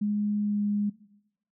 sine tone with pitch glide, 207.7 to 205.9 Hz, G#3 to G#3, 0 to -15 cents, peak -24 dBFS, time 0.01-0.9 s, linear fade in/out 10 ms, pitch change -15 cents, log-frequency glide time 0.4-0.62 s, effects noise-tail reverb RT60 0.9 s tail -19 dB re dry

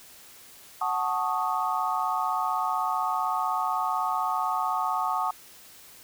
sine chord, D# half-diminished seventh, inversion first, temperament equal, 740 / 880 / 1108.7 / 1244.5 Hz, F#5 / A5 / C#6 / D#6, 0 / 0 / 0 / 0 cents, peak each -30 dBFS, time 0.81-5.31 s, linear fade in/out 5 ms, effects white hiss -50 dBFS RMS until 6.03 s

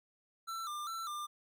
square tone with vibrato, 1265 Hz, D#6, 28 cents sharp, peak -39 dBFS, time 0.47-1.27 s, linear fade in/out 20 ms, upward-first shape square, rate 2.5 Hz, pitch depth 98 cents each way, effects none

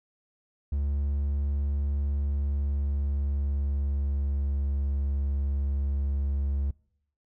triangle tone with pitch glide, 71 to 69.74 Hz, C#2 to C#2, +42 to +11 cents, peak -23 dBFS, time 0.72-6.71 s, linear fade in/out 5 ms, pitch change -31 cents, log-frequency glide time 2.05-4.96 s, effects noise-tail reverb RT60 0.8 s tail -25 dB re dry

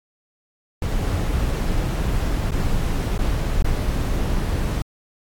brown noise with dropouts, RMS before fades -21 dBFS, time 0.82-4.82 s, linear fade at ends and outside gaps 2 ms, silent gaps 2.509-2.518 / 3.179-3.19 / 3.624-3.644 s, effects AAC 64 kbps

